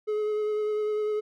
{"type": "tone with vibrato", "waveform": "triangle", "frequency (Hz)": 424.4, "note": "G#4", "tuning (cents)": 38, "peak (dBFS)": -23, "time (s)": [0.07, 1.21], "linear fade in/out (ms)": 20, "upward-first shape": "sine", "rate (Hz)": 10, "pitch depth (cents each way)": 15, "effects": []}